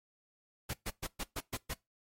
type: noise bursts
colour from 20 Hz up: pink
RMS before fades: -37 dBFS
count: 7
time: 0.69-1.739 s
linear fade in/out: 10 ms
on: 47 ms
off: 120 ms
effects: noise-tail reverb RT60 0.2 s tail -22 dB re dry + MP3 64 kbps